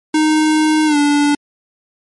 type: tone with pitch glide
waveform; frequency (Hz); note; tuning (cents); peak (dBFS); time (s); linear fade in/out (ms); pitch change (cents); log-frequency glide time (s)
square; 309.6 to 290.5; D#4 to D4; -9 to -19; -11; 0.14-1.35; 5; -110; 0.86-0.97
effects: MP3 48 kbps